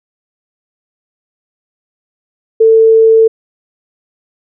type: tone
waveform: sine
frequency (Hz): 446.7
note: A4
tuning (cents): +26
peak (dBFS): -3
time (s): 2.6-3.28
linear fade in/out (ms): 10
effects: none